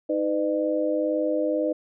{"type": "tone cluster", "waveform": "sine", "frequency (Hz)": [313, 503, 605], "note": ["D#4", "B4", "D#5"], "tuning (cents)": [10, 32, -49], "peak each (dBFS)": -26, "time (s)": [0.09, 1.73], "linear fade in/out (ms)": 10, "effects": []}